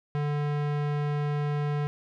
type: tone with low-pass filter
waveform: square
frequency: 146.83 Hz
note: D3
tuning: in tune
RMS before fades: -28 dBFS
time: 0.15-1.87 s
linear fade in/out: 0 ms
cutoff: 2400 Hz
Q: 0.63
effects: none